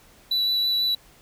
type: tone with vibrato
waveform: triangle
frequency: 3951 Hz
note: B7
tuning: in tune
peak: -19 dBFS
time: 0.31-0.95 s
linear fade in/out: 5 ms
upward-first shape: sine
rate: 6.1 Hz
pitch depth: 10 cents each way
effects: pink hiss -54 dBFS RMS until 1.21 s